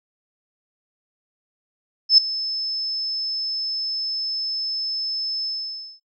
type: tone with ADSR envelope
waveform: sine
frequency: 5240 Hz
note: E8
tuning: 11 cents flat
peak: -6 dBFS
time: 2.09-6 s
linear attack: 89 ms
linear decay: 6 ms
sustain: -17 dB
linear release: 550 ms
effects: noise-tail reverb RT60 0.1 s tail -18 dB re dry